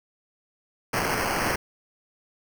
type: noise with sample-and-hold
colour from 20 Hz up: white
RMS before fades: -26 dBFS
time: 0.93-1.56 s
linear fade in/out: 5 ms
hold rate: 3675 Hz
effects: none